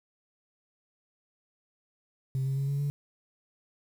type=tone with pitch steps; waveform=sine; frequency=132.6 / 135.23 / 137.91 / 140.65 / 143.44 Hz; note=C3 / C#3 / C#3 / C#3 / D3; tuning=+23 / -43 / -9 / +26 / -40 cents; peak=-25 dBFS; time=2.35-2.9 s; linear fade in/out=0 ms; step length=110 ms; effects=tanh soft clip ceiling -24 dBFS + 9-bit